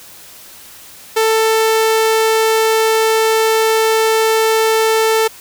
sawtooth tone, 443.3 Hz, A4, 13 cents sharp, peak -7 dBFS, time 1.16-5.28 s, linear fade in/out 10 ms, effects white hiss -38 dBFS RMS until 5.4 s

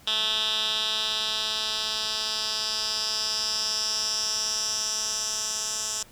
10% pulse tone with band-pass filter sweep, 217.3 Hz, A3, 21 cents flat, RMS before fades -28 dBFS, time 0.07-6.03 s, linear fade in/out 5 ms, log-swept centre 3600 to 6600 Hz, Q 5, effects pink hiss -53 dBFS RMS until 6.11 s

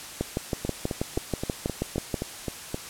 two click trains, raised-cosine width 2 ms, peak -12 / -15 dBFS, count 13 / 9, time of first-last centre 0.21-2.142 / 0.65-2.744 s, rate 6.21 / 3.82 Hz, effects white hiss -40 dBFS RMS until 2.89 s + low-pass 11000 Hz 12 dB/octave

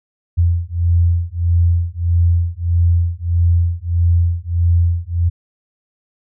sine beating tone pair, 85 / 86.6 Hz, F2 / F2, -46 / -14 cents, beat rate 1.6 Hz, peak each -15 dBFS, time 0.37-5.3 s, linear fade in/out 20 ms, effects none

